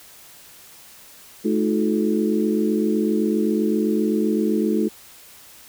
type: harmonic tone with a mistuned harmonic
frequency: 72 Hz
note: D2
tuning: 34 cents flat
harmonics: 3 / 4 / 5 / 6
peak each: -21 / -23 / -24 / -26 dBFS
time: 1.44-4.89 s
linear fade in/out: 20 ms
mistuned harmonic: 4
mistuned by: +140 cents
effects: white hiss -46 dBFS RMS until 5.68 s